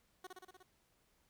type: tone with echo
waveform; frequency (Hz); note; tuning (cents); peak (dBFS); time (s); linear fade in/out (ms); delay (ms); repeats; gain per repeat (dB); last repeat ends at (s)
15% pulse; 370; F#4; 0; -40; 0.24-0.27; 5; 60; 6; -2; 0.63
effects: pink hiss -75 dBFS RMS until 1.29 s